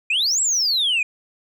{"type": "exponential two-way sweep", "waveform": "sine", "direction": "up then down", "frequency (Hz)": [2400, 7902, 2400], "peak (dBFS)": -15, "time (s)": [0.1, 1.03], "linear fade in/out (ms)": 5, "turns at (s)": 0.41, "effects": ["tanh soft clip ceiling -15 dBFS"]}